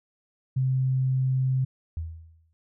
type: tone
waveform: sine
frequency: 130.7 Hz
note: C3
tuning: 1 cent flat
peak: -21 dBFS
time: 0.56-1.65 s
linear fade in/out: 10 ms
type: tone with exponential decay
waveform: sine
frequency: 81.4 Hz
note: E2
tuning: 21 cents flat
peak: -26 dBFS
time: 1.97-2.53 s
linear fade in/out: 0 ms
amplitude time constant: 120 ms
effects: none